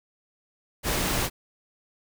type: noise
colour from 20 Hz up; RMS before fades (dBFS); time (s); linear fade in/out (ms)
pink; -26; 0.83-1.3; 50
effects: none